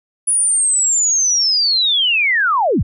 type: linear sweep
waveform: sine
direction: down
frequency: 9890 to 37.81 Hz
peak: -12 dBFS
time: 0.27-2.83 s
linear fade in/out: 10 ms
effects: none